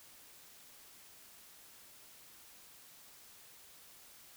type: silence
effects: white hiss -58 dBFS RMS until 4.36 s